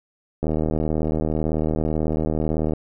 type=click train; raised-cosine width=2 ms; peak=-10 dBFS; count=181; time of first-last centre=0.43-2.735 s; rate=78.1 Hz; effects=none